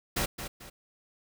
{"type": "noise with echo", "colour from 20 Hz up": "pink", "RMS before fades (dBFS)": -29, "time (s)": [0.16, 0.26], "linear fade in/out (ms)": 10, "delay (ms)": 220, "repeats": 2, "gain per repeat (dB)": -9, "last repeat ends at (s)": 0.7, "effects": []}